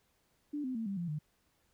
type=tone with pitch steps; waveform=sine; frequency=293.7 / 257.2 / 225.2 / 197.16 / 172.63 / 151.15 Hz; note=D4 / C4 / A3 / G3 / F3 / D#3; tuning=0 / -30 / +40 / +10 / -20 / -50 cents; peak=-34 dBFS; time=0.53-1.19 s; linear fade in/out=10 ms; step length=110 ms; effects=pink hiss -74 dBFS RMS until 1.73 s